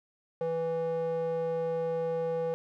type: tone with band-pass filter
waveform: square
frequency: 164.81 Hz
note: E3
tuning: in tune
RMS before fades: -31 dBFS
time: 0.41-2.54 s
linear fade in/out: 0 ms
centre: 560 Hz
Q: 6.4
effects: none